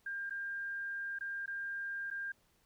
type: tone with dropouts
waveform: sine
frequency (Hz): 1600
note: G6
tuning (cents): +35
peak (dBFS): -37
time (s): 0.06-2.32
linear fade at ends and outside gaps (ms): 5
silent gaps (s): 0.297-0.306 / 1.188-1.208 / 1.46-1.477 / 2.103-2.111
effects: pink hiss -72 dBFS RMS until 2.65 s